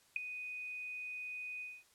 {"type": "tone with ADSR envelope", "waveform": "sine", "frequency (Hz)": 2489, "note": "D#7", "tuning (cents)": 0, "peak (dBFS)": -27, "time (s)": [0.16, 1.84], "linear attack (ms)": 3, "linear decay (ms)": 7, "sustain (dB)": -14, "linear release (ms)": 230, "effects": ["white hiss -68 dBFS RMS until 1.94 s", "low-pass 11000 Hz 12 dB/octave"]}